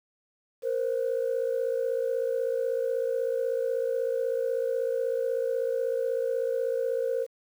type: tone pair together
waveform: sine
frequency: 467.3 / 523.5 Hz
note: A#4 / C5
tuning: +4 / +1 cents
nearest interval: major second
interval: 197 cents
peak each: -27 dBFS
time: 0.62-7.27 s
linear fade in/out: 50 ms
effects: tanh soft clip ceiling -20 dBFS + 9-bit